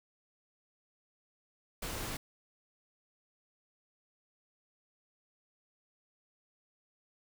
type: noise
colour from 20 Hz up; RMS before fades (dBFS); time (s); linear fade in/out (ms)
pink; -39; 1.82-2.17; 5
effects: none